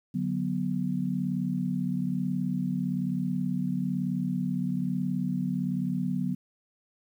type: chord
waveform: sine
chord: B minor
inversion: first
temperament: equal with one note detuned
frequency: 146.83 / 185 / 246.1 Hz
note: D3 / F#3 / B3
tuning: 0 / 0 / -6 cents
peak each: -33 / -29 / -31 dBFS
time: 0.14-6.35 s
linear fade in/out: 10 ms
effects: 10-bit